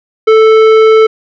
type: tone with tanh clipping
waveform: triangle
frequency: 440 Hz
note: A4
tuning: in tune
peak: -4 dBFS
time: 0.27-1.07 s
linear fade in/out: 10 ms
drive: 17 dB
effects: none